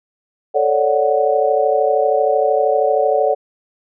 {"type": "chord", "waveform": "sine", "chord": "D major seventh", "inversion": "second", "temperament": "equal", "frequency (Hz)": [440, 554.4, 587.3, 740], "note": ["A4", "C#5", "D5", "F#5"], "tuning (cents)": [0, 0, 0, 0], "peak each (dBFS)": -18, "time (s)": [0.54, 3.35], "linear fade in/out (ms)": 20, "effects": []}